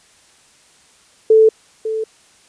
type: tone with echo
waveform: sine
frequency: 440 Hz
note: A4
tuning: in tune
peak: -6 dBFS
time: 1.3-1.49 s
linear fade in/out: 5 ms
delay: 550 ms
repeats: 1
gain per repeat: -12 dB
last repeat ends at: 2.04 s
effects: white hiss -51 dBFS RMS until 2.48 s + resampled to 22050 Hz